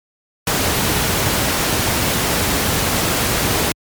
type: noise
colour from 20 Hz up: pink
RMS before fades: -17 dBFS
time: 0.47-3.72 s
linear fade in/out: 2 ms
effects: high-pass 60 Hz 12 dB/octave + MP3 96 kbps